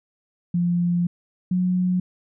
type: tone pair in turn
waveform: sine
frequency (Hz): 174.3 / 181.81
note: F3 / F#3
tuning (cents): -3 / -30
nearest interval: minor second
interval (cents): 73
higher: second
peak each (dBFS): -18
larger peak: neither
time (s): 0.54-1.07 / 1.51-2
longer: first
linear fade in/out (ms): 5
effects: none